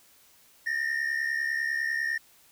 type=tone pair together; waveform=triangle; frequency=1797 / 1867 Hz; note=A6 / A#6; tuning=+36 / +2 cents; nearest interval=minor second; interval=66 cents; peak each=-27 dBFS; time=0.66-2.18 s; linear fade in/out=10 ms; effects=tanh soft clip ceiling -19 dBFS + white hiss -59 dBFS RMS until 2.51 s